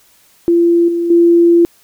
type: tone with level steps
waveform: sine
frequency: 341.4 Hz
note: F4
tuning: 39 cents flat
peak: -7 / -13 / -5 dBFS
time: 0.48-1.65 s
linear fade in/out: 0 ms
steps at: 0.88 / 1.1 s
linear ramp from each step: 5 ms
effects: white hiss -50 dBFS RMS until 1.83 s